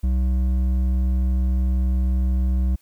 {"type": "tone with hard clipping", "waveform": "sine", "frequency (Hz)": 63.5, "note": "B1", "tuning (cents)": 49, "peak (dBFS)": -19, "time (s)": [0.03, 2.76], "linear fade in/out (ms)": 10, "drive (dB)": 7, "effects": ["white hiss -61 dBFS RMS until 2.81 s"]}